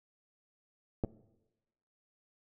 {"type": "clicks", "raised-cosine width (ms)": 2, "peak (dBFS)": [-18, -22], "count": 2, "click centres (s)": [1.038, 1.047], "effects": ["noise-tail reverb RT60 1.0 s tail -19 dB re dry"]}